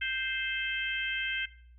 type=harmonic tone; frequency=523.3 Hz; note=C5; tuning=in tune; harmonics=3 / 4 / 5 / 6; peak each=-34 / -35 / -36 / -37 dBFS; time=0.01-1.46 s; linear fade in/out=10 ms; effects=noise-tail reverb RT60 0.5 s tail -17 dB re dry + added 60 Hz sine -52 dBFS peak until 1.78 s